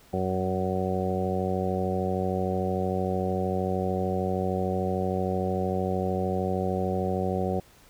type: harmonic tone with a mistuned harmonic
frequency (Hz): 93.2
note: F#2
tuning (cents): +13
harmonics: 1 / 2 / 3 / 4 / 5 / 6 / 7 / 8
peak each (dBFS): -32 / -30 / -39 / -32 / -33 / -33 / -41 / -33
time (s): 0.13-7.6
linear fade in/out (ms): 5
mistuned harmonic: 1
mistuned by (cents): -26
effects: pink hiss -56 dBFS RMS until 7.89 s